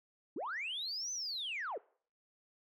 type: linear two-way sweep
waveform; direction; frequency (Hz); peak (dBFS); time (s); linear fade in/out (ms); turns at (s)
sine; up then down; 229.5 to 6180 to 363.4; -36; 0.36-1.78; 5; 1.12
effects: noise-tail reverb RT60 0.5 s tail -23 dB re dry + tanh soft clip ceiling -33 dBFS